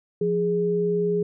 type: tone pair together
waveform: sine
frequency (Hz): 174.61 / 414.8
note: F3 / G#4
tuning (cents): 0 / -2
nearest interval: octave + minor third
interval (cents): 1498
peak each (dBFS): -26 / -21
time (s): 0.21-1.23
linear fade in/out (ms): 5
effects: none